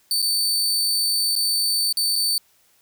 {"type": "tone with dropouts", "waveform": "sawtooth", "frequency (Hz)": 4548, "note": "C#8", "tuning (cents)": 44, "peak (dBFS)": -16, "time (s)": [0.11, 2.38], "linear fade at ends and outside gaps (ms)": 1, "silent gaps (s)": [[0.219, 0.225], [1.354, 1.362], [1.926, 1.971], [2.157, 2.161]], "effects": ["white hiss -60 dBFS RMS until 2.81 s"]}